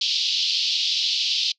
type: band-pass noise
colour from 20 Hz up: white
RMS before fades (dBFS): -23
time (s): 0.01-1.52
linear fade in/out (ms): 5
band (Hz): 2900 to 5000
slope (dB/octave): 48
effects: noise-tail reverb RT60 0.1 s tail -24 dB re dry